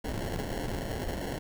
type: noise with sample-and-hold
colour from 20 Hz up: pink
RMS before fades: -34 dBFS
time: 0.04-1.39 s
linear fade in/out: 10 ms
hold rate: 1225 Hz
effects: none